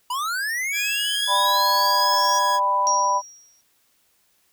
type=linear sweep; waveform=square; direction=up; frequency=952 to 5750 Hz; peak=-24 dBFS; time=0.1-2.39 s; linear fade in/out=5 ms
type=tone; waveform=15% pulse; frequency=1664 Hz; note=G#6; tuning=3 cents sharp; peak=-19 dBFS; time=0.72-2.6 s; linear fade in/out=50 ms
type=harmonic tone; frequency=198.2 Hz; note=G3; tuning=19 cents sharp; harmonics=3 / 4 / 5; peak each=-28 / -29 / -18 dBFS; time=1.27-3.22 s; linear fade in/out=50 ms
type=tone with exponential decay; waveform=sine; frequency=5670 Hz; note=F8; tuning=25 cents sharp; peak=-19 dBFS; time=2.87-3.61 s; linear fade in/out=0 ms; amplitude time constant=160 ms
effects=white hiss -64 dBFS RMS until 4.52 s